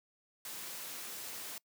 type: noise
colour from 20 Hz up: white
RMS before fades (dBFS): -44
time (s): 0.45-1.58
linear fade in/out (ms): 2
effects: noise-tail reverb RT60 0.1 s tail -24 dB re dry + high-pass 150 Hz 12 dB/octave